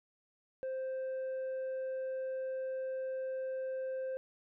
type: tone with tanh clipping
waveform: sine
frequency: 523.3 Hz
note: C5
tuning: in tune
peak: -36 dBFS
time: 0.63-4.17 s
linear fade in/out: 0 ms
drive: 3 dB
effects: none